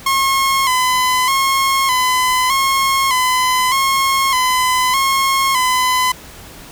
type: tone with vibrato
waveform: sawtooth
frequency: 1046.5 Hz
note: C6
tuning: in tune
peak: -9 dBFS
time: 0.06-6.12 s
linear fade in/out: 5 ms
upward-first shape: square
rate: 0.82 Hz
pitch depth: 57 cents each way
effects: pink hiss -37 dBFS RMS until 6.71 s